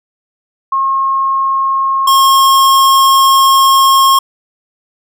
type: tone pair in turn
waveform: sine / square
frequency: 1079 / 1079 Hz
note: C#6 / C#6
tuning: -47 / -47 cents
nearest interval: unison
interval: 0 cents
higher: neither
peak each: -10 / -6 dBFS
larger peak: second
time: 0.72-2.07 / 2.07-4.19 s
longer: second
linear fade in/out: 5 ms
effects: none